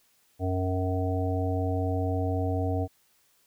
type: harmonic tone with a mistuned harmonic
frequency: 92.5 Hz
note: F#2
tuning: in tune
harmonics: 1 / 3 / 5 / 7 / 8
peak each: -27 / -32 / -34 / -35 / -36 dBFS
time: 0.39-2.88 s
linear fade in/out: 50 ms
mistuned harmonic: 8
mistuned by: +27 cents
effects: white hiss -66 dBFS RMS until 3.46 s